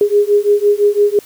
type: beating tone pair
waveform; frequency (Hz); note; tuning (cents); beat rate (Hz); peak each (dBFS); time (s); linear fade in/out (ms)
sine; 408.6 / 414.5; G#4 / G#4; -28 / -3; 5.9; -12; 0.01-1.19; 2
effects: white hiss -41 dBFS RMS until 1.25 s